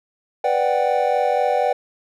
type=chord; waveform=triangle; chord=G major seventh; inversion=first; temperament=equal; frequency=493.9 / 587.3 / 740 / 784 Hz; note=B4 / D5 / F#5 / G5; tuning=0 / 0 / 0 / 0 cents; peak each=-20 dBFS; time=0.44-1.73 s; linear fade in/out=5 ms; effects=none